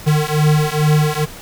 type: beating tone pair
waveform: square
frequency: 150.6 / 152.9 Hz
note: D3 / D#3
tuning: +44 / -30 cents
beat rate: 2.3 Hz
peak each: -16 dBFS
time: 0.06-1.26 s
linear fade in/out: 20 ms
effects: pink hiss -35 dBFS RMS until 1.41 s